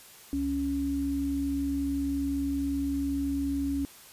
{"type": "tone pair together", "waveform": "sine", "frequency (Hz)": [69.3, 278.8], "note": ["C#2", "C#4"], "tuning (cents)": [0, 10], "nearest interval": "2 octaves", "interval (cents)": 2410, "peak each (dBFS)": [-35, -27], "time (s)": [0.33, 3.85], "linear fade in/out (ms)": 0, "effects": ["white hiss -51 dBFS RMS until 4.12 s", "resampled to 32000 Hz"]}